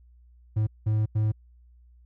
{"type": "tone bursts at uneven times", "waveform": "triangle", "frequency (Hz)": 107.9, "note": "A2", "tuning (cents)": -33, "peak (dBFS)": -19, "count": 3, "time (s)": [[0.56, 0.67], [0.86, 1.06], [1.15, 1.32]], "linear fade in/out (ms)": 10, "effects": ["added 60 Hz sine -52 dBFS peak until 2.05 s"]}